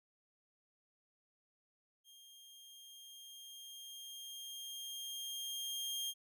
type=tone with level ramp; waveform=sawtooth; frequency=3215 Hz; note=G7; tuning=43 cents sharp; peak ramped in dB=-55 to -34 dBFS; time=2.04-6.14 s; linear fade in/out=50 ms; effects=none

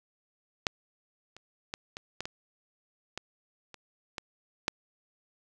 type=clicks; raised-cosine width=0.2 ms; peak=-8 / -30 / -17 / -22 / -17 / -19 / -18 / -28 / -18 / -9 dBFS; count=10; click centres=0.668 / 1.366 / 1.739 / 1.969 / 2.206 / 2.255 / 3.176 / 3.743 / 4.182 / 4.681 s; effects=none

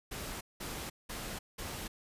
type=noise bursts; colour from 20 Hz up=pink; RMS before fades=-41 dBFS; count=4; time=0.11-1.88 s; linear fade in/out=10 ms; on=300 ms; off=190 ms; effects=resampled to 32000 Hz

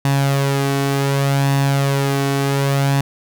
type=tone with flanger; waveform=sawtooth; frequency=138.59 Hz; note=C#3; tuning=in tune; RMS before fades=-17 dBFS; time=0.05-3.01 s; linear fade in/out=2 ms; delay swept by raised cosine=1.1 to 2.7 ms; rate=0.67 Hz; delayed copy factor=+0.5; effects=none

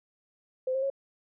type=tone with pitch steps; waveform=sine; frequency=516 / 531.4 / 547.3 Hz; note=C5 / C5 / C#5; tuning=-24 / +27 / -22 cents; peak=-26 dBFS; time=0.67-0.901 s; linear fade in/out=5 ms; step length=77 ms; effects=none

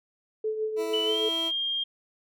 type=tone with tremolo; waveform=sine; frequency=434.3 Hz; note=A4; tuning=23 cents flat; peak=-24 dBFS; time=0.44-1.29 s; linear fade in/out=5 ms; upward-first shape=triangle; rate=6.4 Hz; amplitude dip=60%
type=tone; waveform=20% pulse; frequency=329.6 Hz; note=E4; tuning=in tune; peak=-28 dBFS; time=0.76-1.52 s; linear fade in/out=50 ms
type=tone with pitch glide; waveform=sine; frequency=2981 to 3213 Hz; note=F#7 to G7; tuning=+12 to +42 cents; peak=-26 dBFS; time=0.93-1.84 s; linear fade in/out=10 ms; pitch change=+130 cents; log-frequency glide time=1.04-1.19 s
effects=none

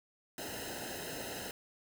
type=noise with comb filter; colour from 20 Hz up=pink; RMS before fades=-42 dBFS; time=0.38-1.51 s; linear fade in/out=2 ms; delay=0.87 ms; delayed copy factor=-0.95; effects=none

